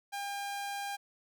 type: tone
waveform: sawtooth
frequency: 803 Hz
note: G5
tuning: 41 cents sharp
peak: -32 dBFS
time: 0.12-0.97 s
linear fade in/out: 20 ms
effects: none